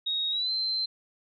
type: tone with pitch glide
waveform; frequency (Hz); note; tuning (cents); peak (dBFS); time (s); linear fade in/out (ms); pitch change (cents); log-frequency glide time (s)
sine; 3764 to 4105; A#7 to C8; +16 to -34; -26; 0.06-0.86; 10; +150; 0.3-0.51
effects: none